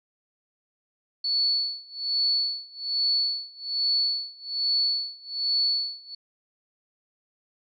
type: tone with tremolo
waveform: sine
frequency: 4435 Hz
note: C#8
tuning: in tune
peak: -20 dBFS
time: 1.24-6.15 s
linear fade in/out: 5 ms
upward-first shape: sine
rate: 1.2 Hz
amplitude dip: 95%
effects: none